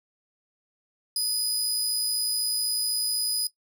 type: tone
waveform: 25% pulse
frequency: 4978 Hz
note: D#8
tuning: in tune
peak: -19 dBFS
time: 1.16-3.47 s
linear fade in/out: 2 ms
effects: noise-tail reverb RT60 0.1 s tail -18 dB re dry